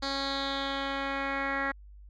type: tone with low-pass filter sweep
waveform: 10% pulse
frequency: 274.6 Hz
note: C#4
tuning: 16 cents flat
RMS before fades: -32 dBFS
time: 0.02-1.72 s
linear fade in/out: 10 ms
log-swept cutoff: 4700 to 1900 Hz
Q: 4.1
effects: added 50 Hz sine -47 dBFS peak until 2.09 s